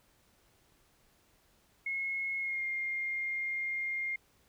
sine tone with pitch glide, 2170 to 2120 Hz, C#7 to C7, -37 to +22 cents, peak -32 dBFS, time 1.86-4.16 s, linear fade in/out 5 ms, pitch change -41 cents, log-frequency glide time 2.39-2.64 s, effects pink hiss -68 dBFS RMS until 4.48 s

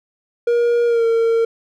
triangle tone with pitch glide, 474.3 to 457.6 Hz, A#4 to A#4, +30 to -32 cents, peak -11 dBFS, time 0.47-1.45 s, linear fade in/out 5 ms, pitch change -62 cents, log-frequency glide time 0.86-1.05 s, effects none

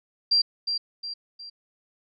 sine tone with echo, 4737 Hz, D8, 14 cents sharp, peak -17 dBFS, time 0.31-0.42 s, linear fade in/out 10 ms, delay 360 ms, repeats 3, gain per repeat -7 dB, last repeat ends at 1.5 s, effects none

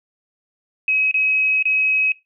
sine tone with dropouts, 2548 Hz, D#7, 41 cents sharp, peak -15 dBFS, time 0.88-2.12 s, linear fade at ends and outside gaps 2 ms, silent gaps 1.113-1.142 / 1.626-1.654 s, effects noise-tail reverb RT60 0.2 s tail -19 dB re dry

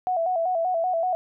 sine tone with vibrato, 698.5 Hz, F5, in tune, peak -21 dBFS, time 0.07-1.15 s, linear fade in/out 0 ms, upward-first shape square, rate 5.2 Hz, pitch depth 90 cents each way, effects none

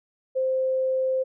sine tone, 522 Hz, C5, 4 cents flat, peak -21 dBFS, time 0.35-1.24 s, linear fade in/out 20 ms, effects none

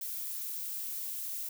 violet noise, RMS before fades -38 dBFS, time 0.01-1.49 s, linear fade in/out 5 ms, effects none

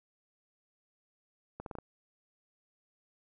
accelerating click train, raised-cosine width 1 ms, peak -27 dBFS, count 5, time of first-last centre 1.6-1.786 s, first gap 62 ms, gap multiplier 0.81, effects none

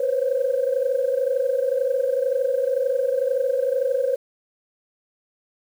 sine tone cluster, 493.6 / 525 / 547 Hz, B4 / C5 / C#5, -1 / +6 / -23 cents, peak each -23 dBFS, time 0-4.16 s, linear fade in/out 5 ms, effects tanh soft clip ceiling -11 dBFS + 8-bit

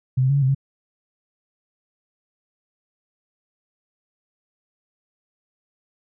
sine tone with pitch steps, 128.9 / 131 / 140 / 141.4 / 130.9 / 136.9 Hz, C3 / C3 / C#3 / C#3 / C3 / C#3, -26 / +2 / +18 / +35 / +1 / -21 cents, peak -15 dBFS, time 0.17-0.548 s, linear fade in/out 10 ms, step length 63 ms, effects none

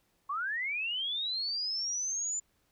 sine linear sweep, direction up, 1075 to 7130 Hz, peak -31 dBFS, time 0.29-2.4 s, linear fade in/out 10 ms, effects pink hiss -73 dBFS RMS until 2.71 s

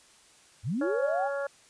sine linear sweep, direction up, 82.41 to 854 Hz, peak -27 dBFS, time 0.63-1.3 s, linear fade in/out 50 ms
harmonic tone, 279.5 Hz, C#4, 14 cents sharp, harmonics 2 / 3 / 4 / 5 / 6, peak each -30 / -43 / -43 / -38 / -42 dBFS, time 0.81-1.47 s, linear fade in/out 5 ms
effects white hiss -58 dBFS RMS until 1.69 s + resampled to 22050 Hz

